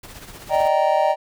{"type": "noise with tremolo", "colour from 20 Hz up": "pink", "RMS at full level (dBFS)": -37, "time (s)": [0.03, 0.68], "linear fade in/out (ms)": 5, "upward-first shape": "triangle", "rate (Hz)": 16, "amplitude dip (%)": 60}
{"type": "chord", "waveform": "triangle", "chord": "Eb major seventh", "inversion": "third", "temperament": "just", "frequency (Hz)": [583.4, 622.3, 777.8, 933.4], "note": ["D5", "Eb5", "G5", "Bb5"], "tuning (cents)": [-12, 0, -14, 2], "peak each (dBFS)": [-20, -18, -18, -21], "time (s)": [0.49, 1.16], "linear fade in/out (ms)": 50}
{"effects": []}